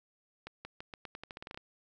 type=accelerating click train; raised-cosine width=0.3 ms; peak=-27 dBFS; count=14; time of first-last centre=0.47-1.575 s; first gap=180 ms; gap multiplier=0.86; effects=none